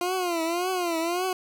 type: tone with vibrato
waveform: 20% pulse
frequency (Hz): 348.7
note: F4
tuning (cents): -3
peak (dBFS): -20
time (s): 0.01-1.33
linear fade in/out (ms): 2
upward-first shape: triangle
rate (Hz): 1.8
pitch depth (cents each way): 140
effects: none